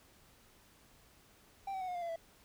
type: tone with pitch steps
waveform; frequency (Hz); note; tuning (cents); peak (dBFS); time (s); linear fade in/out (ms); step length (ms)
triangle; 784 / 762.1 / 740.9 / 720.2 / 700.1 / 680.5 / 661.6; G5 / G5 / F#5 / F#5 / F5 / F5 / E5; 0 / -49 / +2 / -47 / +4 / -45 / +6; -35; 1.67-2.16; 5; 70
effects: pink hiss -64 dBFS RMS until 2.44 s